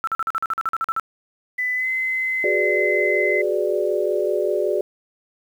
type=tone bursts; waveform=sine; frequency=1330 Hz; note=E6; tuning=15 cents sharp; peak=-19 dBFS; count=13; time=0.04-0.997 s; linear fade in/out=0 ms; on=33 ms; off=44 ms
type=tone with pitch glide; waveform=sine; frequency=2000 to 2049 Hz; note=B6 to C7; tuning=+21 to -37 cents; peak=-20 dBFS; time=1.58-3.42 s; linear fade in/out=10 ms; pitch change=+42 cents; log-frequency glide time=1.75-1.88 s
type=chord; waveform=sine; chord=G# half-diminished seventh; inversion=third; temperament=equal; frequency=370 / 415.3 / 493.9 / 587.3 Hz; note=F#4 / G#4 / B4 / D5; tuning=0 / 0 / 0 / 0 cents; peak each=-23 / -23 / -29 / -23 dBFS; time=2.44-4.81 s; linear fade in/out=2 ms
effects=8-bit